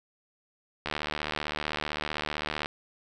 click train, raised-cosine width 0.3 ms, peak -14 dBFS, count 137, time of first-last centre 0.86-2.659 s, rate 75.6 Hz, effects none

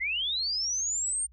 sine linear sweep, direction up, 1975.5 to 8870 Hz, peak -27 dBFS, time 0-1.27 s, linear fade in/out 20 ms, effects added 60 Hz sine -53 dBFS peak until 1.32 s

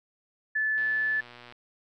sine tone, 1740 Hz, A6, 20 cents flat, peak -24 dBFS, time 0.55-1.21 s, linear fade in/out 10 ms
click train, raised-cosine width 0.3 ms, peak -31 dBFS, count 91, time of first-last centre 0.78-1.524 s, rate 121 Hz
effects none

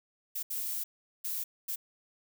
violet noise bursts at uneven times, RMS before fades -35 dBFS, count 4, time 0.35-0.43 / 0.5-0.84 / 1.24-1.44 / 1.68-1.76 s, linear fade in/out 10 ms, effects none

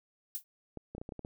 violet noise with exponential decay, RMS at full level -31 dBFS, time 0.35-0.44 s, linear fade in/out 0 ms, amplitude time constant 18 ms
clicks, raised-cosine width 2 ms, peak -28 dBFS, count 8, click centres 0.773 / 0.95 / 0.981 / 1.015 / 1.091 / 1.122 / 1.193 / 1.249 s
effects none

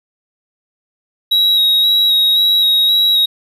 triangle tone with vibrato, 3830 Hz, A#7, 46 cents sharp, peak -8 dBFS, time 1.31-3.26 s, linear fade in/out 10 ms, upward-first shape square, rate 1.9 Hz, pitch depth 18 cents each way, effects none

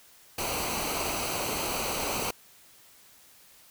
pink noise with comb filter, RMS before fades -31 dBFS, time 0.38-2.31 s, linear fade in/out 5 ms, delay 0.57 ms, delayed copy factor -0.65, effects white hiss -56 dBFS RMS until 3.7 s

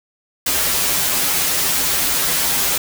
white noise with comb filter, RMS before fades -18 dBFS, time 0.46-2.78 s, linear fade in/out 5 ms, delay 9.2 ms, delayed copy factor -0.85, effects none

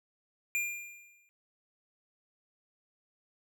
square tone with exponential decay, 2400 Hz, D7, 37 cents sharp, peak -28 dBFS, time 0.55-1.29 s, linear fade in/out 0 ms, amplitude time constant 160 ms, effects none

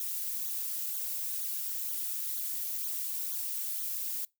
violet noise with flanger, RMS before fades -35 dBFS, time 0-4.25 s, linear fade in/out 2 ms, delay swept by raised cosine 0.38 to 4.68 ms, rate 2.1 Hz, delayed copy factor -0.85, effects noise-tail reverb RT60 0.2 s tail -24 dB re dry

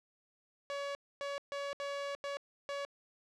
sawtooth tone bursts at uneven times, 564 Hz, C#5, 30 cents sharp, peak -33 dBFS, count 6, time 0.7-0.95 / 1.21-1.38 / 1.52-1.73 / 1.8-2.15 / 2.24-2.37 / 2.69-2.85 s, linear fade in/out 0 ms, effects low-pass 5000 Hz 12 dB/octave

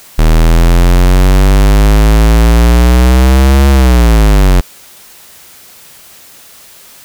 square exponential two-way sweep, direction up then down, 39.18 to 69 to 44.05 Hz, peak -4 dBFS, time 0.18-4.61 s, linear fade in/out 10 ms, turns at 3.69 s, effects white hiss -37 dBFS RMS until 7.04 s

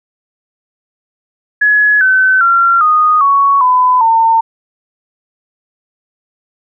sine tone with pitch steps, 1690 / 1523.1 / 1372.7 / 1237.2 / 1115 / 1004.9 / 905.6 Hz, G#6 / F#6 / F6 / D#6 / C#6 / B5 / A5, +30 / +50 / -30 / -10 / +10 / +30 / +50 cents, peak -6 dBFS, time 1.61-4.41 s, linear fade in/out 10 ms, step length 400 ms, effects none

